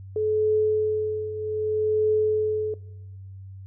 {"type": "tone with tremolo", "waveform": "sine", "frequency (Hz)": 429.8, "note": "A4", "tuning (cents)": -41, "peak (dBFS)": -18, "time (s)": [0.16, 2.74], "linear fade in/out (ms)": 2, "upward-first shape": "triangle", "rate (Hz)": 0.64, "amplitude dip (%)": 75, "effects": ["noise-tail reverb RT60 1.0 s tail -20 dB re dry", "added 96 Hz sine -38 dBFS peak until 3.66 s"]}